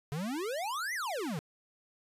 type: exponential two-way sweep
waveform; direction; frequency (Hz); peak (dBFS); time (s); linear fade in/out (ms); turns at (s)
square; up then down; 137 to 2093 to 137; -34; 0.12-1.39; 0; 0.94
effects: resampled to 32000 Hz